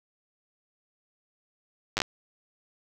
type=slowing click train; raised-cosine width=0.2 ms; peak=-9 dBFS; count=5; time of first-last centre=1.97-2.018 s; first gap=9 ms; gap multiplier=1.2; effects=none